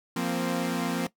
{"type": "chord", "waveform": "sawtooth", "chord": "F suspended fourth", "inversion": "none", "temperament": "equal with one note detuned", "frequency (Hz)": [173.91, 233.1, 261.6], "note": ["F3", "Bb3", "C4"], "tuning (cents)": [-7, 0, 0], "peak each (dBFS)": -27, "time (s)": [0.16, 1.07], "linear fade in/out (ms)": 5, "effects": ["noise-tail reverb RT60 0.1 s tail -17 dB re dry"]}